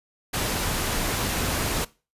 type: noise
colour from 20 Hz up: pink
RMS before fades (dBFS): -26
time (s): 0.33-1.85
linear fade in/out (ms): 10
effects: noise-tail reverb RT60 0.3 s tail -20 dB re dry + resampled to 32000 Hz